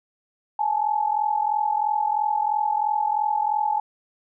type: tone pair together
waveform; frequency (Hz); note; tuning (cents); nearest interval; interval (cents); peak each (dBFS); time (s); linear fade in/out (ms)
sine; 837 / 880; G#5 / A5; +13 / 0; minor second; 87; -22 / -24; 0.59-3.8; 5
effects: none